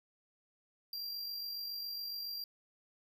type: tone with amplitude modulation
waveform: square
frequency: 4745 Hz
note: D8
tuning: 17 cents sharp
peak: -38 dBFS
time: 0.93-2.44 s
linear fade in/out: 2 ms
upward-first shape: sine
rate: 47.2 Hz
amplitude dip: 35%
effects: none